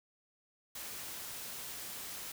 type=noise; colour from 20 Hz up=white; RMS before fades=-44 dBFS; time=0.75-2.32 s; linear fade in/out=5 ms; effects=none